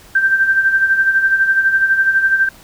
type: tone with tremolo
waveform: sine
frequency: 1568 Hz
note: G6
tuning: in tune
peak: -8 dBFS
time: 0.15-2.49 s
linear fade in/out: 5 ms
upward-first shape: sine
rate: 12 Hz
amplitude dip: 60%
effects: pink hiss -43 dBFS RMS until 2.63 s